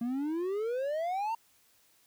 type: exponential sweep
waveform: triangle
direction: up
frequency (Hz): 230.2 to 932.3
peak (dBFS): -28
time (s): 0.01-1.35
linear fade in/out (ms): 5
effects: white hiss -66 dBFS RMS until 2.06 s